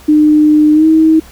sine tone with pitch glide, 303.1 to 318 Hz, D#4 to D#4, -45 to +38 cents, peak -4 dBFS, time 0.08-1.2 s, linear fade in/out 10 ms, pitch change +83 cents, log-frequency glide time 0.73-0.86 s, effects added 65 Hz sine -39 dBFS peak until 1.31 s + pink hiss -39 dBFS RMS until 1.31 s

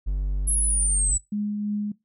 triangle tone, 48.29 Hz, G1, 25 cents flat, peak -20 dBFS, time 0.06-1.18 s, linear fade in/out 20 ms
sine exponential sweep, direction down, 10940 to 7830 Hz, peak -21 dBFS, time 0.47-1.18 s, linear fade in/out 10 ms
sine tone with tremolo, 207.7 Hz, G#3, in tune, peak -23 dBFS, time 1.32-1.92 s, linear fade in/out 5 ms, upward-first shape triangle, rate 3 Hz, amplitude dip 30%
effects noise-tail reverb RT60 0.2 s tail -21 dB re dry

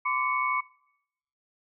sine tone cluster, 1025 / 1157 / 2218 Hz, C6 / D6 / C#7, -36 / -26 / 0 cents, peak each -29 dBFS, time 0.05-0.61 s, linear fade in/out 10 ms, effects noise-tail reverb RT60 0.8 s tail -23 dB re dry

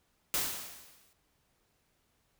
white noise with exponential decay, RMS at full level -29 dBFS, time 0.34-1.13 s, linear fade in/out 0 ms, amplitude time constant 170 ms, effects pink hiss -74 dBFS RMS until 2.39 s

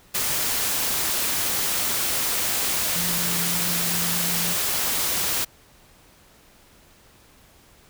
sine tone in noise, 172.9 Hz, F3, 17 cents flat, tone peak -31 dBFS, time 2.95-4.54 s, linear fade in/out 10 ms, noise white, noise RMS -24 dBFS, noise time 0.14-5.45 s, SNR -10 dB, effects pink hiss -54 dBFS RMS until 7.89 s

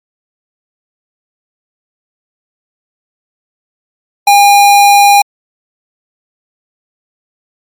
square tone, 810 Hz, G#5, 43 cents flat, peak -3 dBFS, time 4.27-5.22 s, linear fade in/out 5 ms, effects MP3 96 kbps

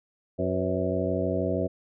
harmonic tone with a mistuned harmonic, 92.5 Hz, F#2, in tune, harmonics 1 / 2 / 3 / 4 / 5 / 6 / 7, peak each -32 / -32 / -32 / -32 / -32 / -32 / -32 dBFS, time 0.38-1.68 s, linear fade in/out 20 ms, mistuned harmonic 5, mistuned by +95 cents, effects none

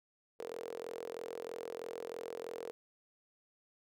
sawtooth tone with high-pass filter, 43.11 Hz, F1, 22 cents flat, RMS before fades -44 dBFS, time 0.39-2.71 s, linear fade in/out 0 ms, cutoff 460 Hz, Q 8.8, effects none

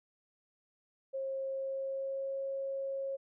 sine tone with pitch glide, 537 to 543.6 Hz, C5 to C#5, +45 to -34 cents, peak -34 dBFS, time 1.13-3.17 s, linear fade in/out 20 ms, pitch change +21 cents, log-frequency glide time 1.5-2.4 s, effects none

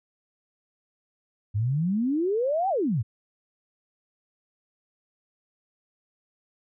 sine exponential two-way sweep, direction up then down, 98 to 802 to 98 Hz, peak -22 dBFS, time 1.54-3.03 s, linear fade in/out 20 ms, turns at 2.69 s, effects none

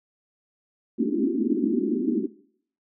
pink band-pass noise, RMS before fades -24 dBFS, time 0.98-2.27 s, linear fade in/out 20 ms, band 210 to 380 Hz, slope 96 dB/octave, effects noise-tail reverb RT60 0.6 s tail -18 dB re dry

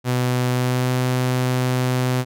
sawtooth tone with pitch glide, 125.1 to 126.85 Hz, B2 to B2, +23 to +47 cents, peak -14 dBFS, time 0.04-2.25 s, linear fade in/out 50 ms, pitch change +24 cents, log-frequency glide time 0.53-0.92 s, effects none

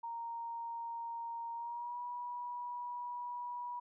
sine tone with pitch glide, 930 to 971.7 Hz, A#5 to B5, -4 to -28 cents, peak -39 dBFS, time 0.03-3.8 s, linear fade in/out 10 ms, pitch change +76 cents, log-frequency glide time 1.54-1.99 s, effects none

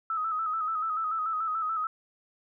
sine tone with vibrato, 1287 Hz, E6, 42 cents flat, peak -27 dBFS, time 0.1-1.87 s, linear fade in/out 2 ms, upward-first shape square, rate 6.9 Hz, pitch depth 45 cents each way, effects none

